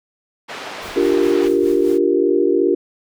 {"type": "band-pass noise", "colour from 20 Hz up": "pink", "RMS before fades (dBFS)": -31, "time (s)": [0.48, 1.49], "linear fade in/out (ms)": 20, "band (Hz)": [410, 3800], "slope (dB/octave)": 12}
{"type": "noise with tremolo", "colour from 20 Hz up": "pink", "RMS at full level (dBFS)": -37, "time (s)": [0.81, 1.99], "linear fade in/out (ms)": 20, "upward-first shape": "sine", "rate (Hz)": 4.8, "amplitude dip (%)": 60}
{"type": "chord", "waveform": "sine", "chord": "G minor seventh", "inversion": "second", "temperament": "equal", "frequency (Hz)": [293.7, 349.2, 392, 466.2], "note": ["D4", "F4", "G4", "Bb4"], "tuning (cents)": [0, 0, 0, 0], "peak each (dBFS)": [-20, -17, -17, -20], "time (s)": [0.96, 2.75], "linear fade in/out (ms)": 5}
{"effects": []}